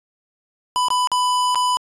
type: tone with dropouts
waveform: square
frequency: 996 Hz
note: B5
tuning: 14 cents sharp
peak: -17 dBFS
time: 0.76-1.77 s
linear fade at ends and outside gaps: 0 ms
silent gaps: 0.884-0.904 / 1.073-1.117 / 1.547-1.556 s
effects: resampled to 24000 Hz